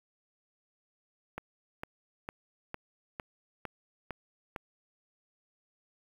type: click train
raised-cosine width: 0.5 ms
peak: -22 dBFS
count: 8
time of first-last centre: 1.38-4.562 s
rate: 2.2 Hz
effects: 8-bit